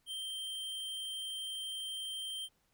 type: tone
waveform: square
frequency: 3144 Hz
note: G7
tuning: 4 cents sharp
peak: -39 dBFS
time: 0.06-2.49 s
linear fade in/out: 50 ms
effects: pink hiss -75 dBFS RMS until 2.73 s